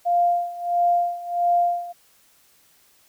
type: tone with tremolo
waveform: sine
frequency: 698.5 Hz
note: F5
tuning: in tune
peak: -15 dBFS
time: 0.05-1.93 s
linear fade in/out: 20 ms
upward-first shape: sine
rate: 1.5 Hz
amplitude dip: 85%
effects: white hiss -58 dBFS RMS until 3.08 s